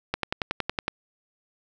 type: click train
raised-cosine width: 0.3 ms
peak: -9 dBFS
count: 9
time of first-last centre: 0.14-0.881 s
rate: 10.8 Hz
effects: none